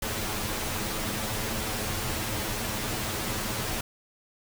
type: noise with comb filter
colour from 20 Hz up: pink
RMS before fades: -31 dBFS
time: 0.02-3.81 s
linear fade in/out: 5 ms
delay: 9.3 ms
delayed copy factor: +0.65
effects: none